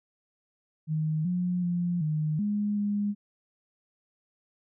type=tone with pitch steps; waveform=sine; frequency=155.8 / 179 / 175 / 153.7 / 206.9 / 205 Hz; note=D#3 / F3 / F3 / D#3 / G#3 / G#3; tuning=+3 / +43 / +4 / -21 / -6 / -22 cents; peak=-25 dBFS; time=0.87-3.15 s; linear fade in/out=50 ms; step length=380 ms; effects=none